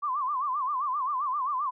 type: tone with vibrato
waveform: sine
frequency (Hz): 1099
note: C#6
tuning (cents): -15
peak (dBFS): -26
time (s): 0.02-1.71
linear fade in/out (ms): 20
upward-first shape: sine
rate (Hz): 7.6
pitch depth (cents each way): 160
effects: none